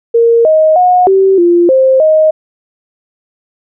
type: tone with pitch steps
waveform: sine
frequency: 464.3 / 627 / 725 / 385.1 / 346.4 / 526 / 625 Hz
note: A#4 / D#5 / F#5 / G4 / F4 / C5 / D#5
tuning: -7 / +13 / -35 / -31 / -14 / +9 / +8 cents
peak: -4 dBFS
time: 0.14-2.31 s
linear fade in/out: 10 ms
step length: 310 ms
effects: none